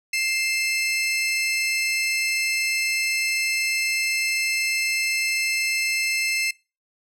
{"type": "tone pair together", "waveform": "sawtooth", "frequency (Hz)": [2104, 2637], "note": ["C7", "E7"], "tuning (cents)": [9, 0], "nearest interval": "major third", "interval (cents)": 391, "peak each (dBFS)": -21, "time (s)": [0.13, 6.51], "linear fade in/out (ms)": 5, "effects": ["noise-tail reverb RT60 0.3 s tail -24 dB re dry", "low-pass 12000 Hz 12 dB/octave"]}